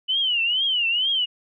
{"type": "tone with vibrato", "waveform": "sine", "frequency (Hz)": 2960, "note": "F#7", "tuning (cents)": 0, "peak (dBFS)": -19, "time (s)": [0.08, 1.26], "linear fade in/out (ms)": 20, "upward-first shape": "triangle", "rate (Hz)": 2.2, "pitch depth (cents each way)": 190, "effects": []}